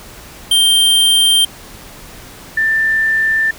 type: tone pair in turn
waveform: square / sine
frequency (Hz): 3160 / 1778.5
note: G7 / A6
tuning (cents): +13 / +18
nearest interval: minor seventh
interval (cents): 995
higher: first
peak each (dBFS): -9 / -11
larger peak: first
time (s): 0.51-1.45 / 2.57-3.51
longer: neither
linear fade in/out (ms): 5
effects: pink hiss -36 dBFS RMS until 3.58 s